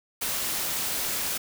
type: noise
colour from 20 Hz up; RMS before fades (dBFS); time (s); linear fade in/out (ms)
white; -29; 0.21-1.38; 10
effects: none